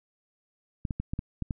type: clicks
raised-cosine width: 5 ms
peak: -18 dBFS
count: 7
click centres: 0.852 / 0.908 / 1 / 1.135 / 1.191 / 1.423 / 1.508 s
effects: none